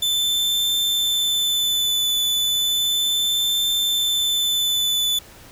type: tone with vibrato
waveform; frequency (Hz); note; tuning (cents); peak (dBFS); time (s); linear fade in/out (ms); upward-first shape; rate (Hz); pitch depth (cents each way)
40% pulse; 3520; A7; 0; -17; 0.02-5.19; 5; triangle; 0.34; 18
effects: pink hiss -45 dBFS RMS until 5.51 s